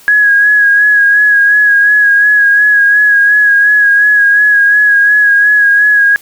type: tone with vibrato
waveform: sine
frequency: 1661.2 Hz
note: G#6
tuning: in tune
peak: -4 dBFS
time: 0.08-6.16 s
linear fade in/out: 0 ms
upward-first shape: sine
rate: 2.8 Hz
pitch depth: 32 cents each way
effects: white hiss -40 dBFS RMS until 6.21 s